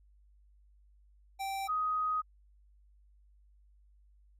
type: tone pair in turn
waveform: square / sine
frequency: 780 / 1252.9 Hz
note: G5 / D#6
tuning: -9 / +12 cents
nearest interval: minor sixth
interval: 821 cents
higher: second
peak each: -35 / -29 dBFS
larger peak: second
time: 1.39-1.68 / 1.68-2.22 s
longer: second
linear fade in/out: 20 ms
effects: added 50 Hz sine -60 dBFS peak until 4.39 s + AAC 48 kbps